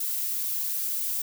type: noise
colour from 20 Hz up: violet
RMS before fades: -29 dBFS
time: 0-1.22 s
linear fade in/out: 5 ms
effects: none